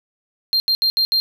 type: tone bursts at uneven times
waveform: triangle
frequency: 4186 Hz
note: C8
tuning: in tune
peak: -13 dBFS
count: 5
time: 0.53-0.6 / 0.68-0.75 / 0.82-0.9 / 0.97-1.05 / 1.12-1.2 s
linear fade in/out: 0 ms
effects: none